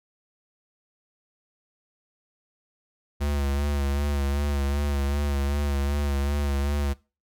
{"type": "tone with vibrato", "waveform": "square", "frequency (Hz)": 71, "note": "C#2", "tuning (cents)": 42, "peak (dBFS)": -24, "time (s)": [3.2, 6.94], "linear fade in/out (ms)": 20, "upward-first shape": "sine", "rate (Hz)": 2.6, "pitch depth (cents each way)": 40, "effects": ["noise-tail reverb RT60 0.3 s tail -21 dB re dry"]}